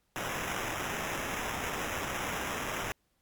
white noise with sample-and-hold, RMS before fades -35 dBFS, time 0.16-2.92 s, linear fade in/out 0 ms, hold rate 4410 Hz, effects pink hiss -75 dBFS RMS until 3.21 s + MP3 96 kbps

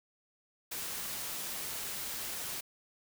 white noise, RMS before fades -39 dBFS, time 0.71-2.61 s, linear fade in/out 10 ms, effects none

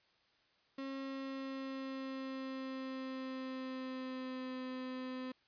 35% pulse tone with pitch glide, 270.3 to 256.6 Hz, C#4 to C4, -44 to -34 cents, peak -39 dBFS, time 0.78-5.32 s, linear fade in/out 5 ms, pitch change -90 cents, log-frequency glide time 0.99-4.62 s, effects white hiss -72 dBFS RMS until 5.47 s + resampled to 11025 Hz

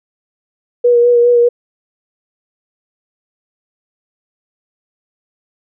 sine tone with vibrato, 480.3 Hz, B4, 48 cents flat, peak -6 dBFS, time 0.84-1.49 s, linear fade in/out 10 ms, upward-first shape sine, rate 4.9 Hz, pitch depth 22 cents each way, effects none

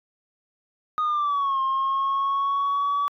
sine linear two-way sweep, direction down then up, 1244.5 to 1065 to 1145 Hz, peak -19 dBFS, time 0.98-3.08 s, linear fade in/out 0 ms, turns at 1.61 s, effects tanh soft clip ceiling -19 dBFS

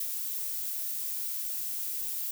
violet noise with ADSR envelope, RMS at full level -32 dBFS, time 0-2.31 s, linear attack 4 ms, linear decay 58 ms, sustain -2 dB, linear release 3 ms, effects none

